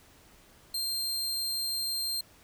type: tone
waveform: sawtooth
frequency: 4178 Hz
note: C8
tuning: 3 cents flat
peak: -27 dBFS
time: 0.74-2.21 s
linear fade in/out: 5 ms
effects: pink hiss -58 dBFS RMS until 2.43 s